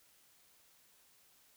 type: silence
effects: white hiss -67 dBFS RMS until 1.56 s